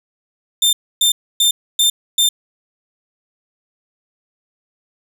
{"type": "tone bursts", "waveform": "sawtooth", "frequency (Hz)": 3590, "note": "A7", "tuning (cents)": 34, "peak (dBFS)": -8, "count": 5, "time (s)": [0.62, 2.29], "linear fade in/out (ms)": 5, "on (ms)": 110, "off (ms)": 280, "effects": []}